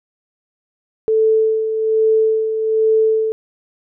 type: tone with tremolo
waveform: sine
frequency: 440 Hz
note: A4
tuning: in tune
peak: -10 dBFS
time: 1.08-3.32 s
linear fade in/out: 0 ms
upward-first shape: sine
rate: 1.2 Hz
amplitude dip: 55%
effects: none